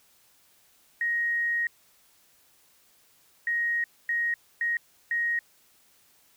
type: tone bursts at uneven times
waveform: sine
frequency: 1878 Hz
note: A#6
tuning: 12 cents sharp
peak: -24 dBFS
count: 5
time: 1.01-1.67 / 3.47-3.84 / 4.09-4.34 / 4.61-4.77 / 5.11-5.39 s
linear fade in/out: 2 ms
effects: white hiss -62 dBFS RMS until 6.36 s